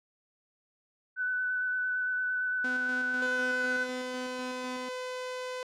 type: tone with vibrato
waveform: sine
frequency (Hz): 1499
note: F#6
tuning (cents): +22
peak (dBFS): -28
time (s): 1.16-3.87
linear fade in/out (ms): 50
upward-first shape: square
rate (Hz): 8.8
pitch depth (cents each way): 11
type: tone with tremolo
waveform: sawtooth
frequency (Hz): 252.9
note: B3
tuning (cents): +41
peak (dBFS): -32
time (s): 2.64-4.89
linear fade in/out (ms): 5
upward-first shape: square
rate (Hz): 4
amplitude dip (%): 35
type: tone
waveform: sawtooth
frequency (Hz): 506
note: B4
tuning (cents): +42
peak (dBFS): -31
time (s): 3.22-5.63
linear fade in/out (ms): 2
effects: low-pass 7000 Hz 12 dB/octave